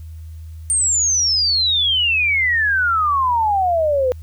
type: exponential sweep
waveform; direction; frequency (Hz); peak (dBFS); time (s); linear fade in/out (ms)
sine; down; 8870 to 493.9; -14; 0.7-4.12; 0
effects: added 80 Hz sine -31 dBFS peak until 4.22 s + white hiss -57 dBFS RMS until 4.22 s